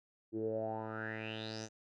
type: tone with low-pass filter sweep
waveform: 10% pulse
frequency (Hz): 110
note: A2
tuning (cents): 0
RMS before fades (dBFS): -40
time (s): 0.32-1.69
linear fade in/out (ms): 50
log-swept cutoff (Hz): 330 to 6600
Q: 7.2
effects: none